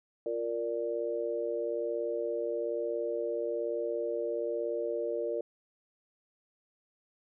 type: chord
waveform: sine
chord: Bb major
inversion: second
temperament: equal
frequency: 349.2 / 466.2 / 587.3 Hz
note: F4 / Bb4 / D5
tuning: 0 / 0 / 0 cents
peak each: -37 / -33 / -35 dBFS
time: 0.26-5.41 s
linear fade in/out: 2 ms
effects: none